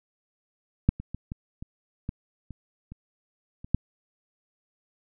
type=clicks; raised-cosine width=5 ms; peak=-6 / -23 / -21 / -21 / -25 / -18 / -27 / -28 / -28 / -8 dBFS; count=10; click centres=0.89 / 1 / 1.146 / 1.319 / 1.625 / 2.091 / 2.507 / 2.92 / 3.645 / 3.746 s; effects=none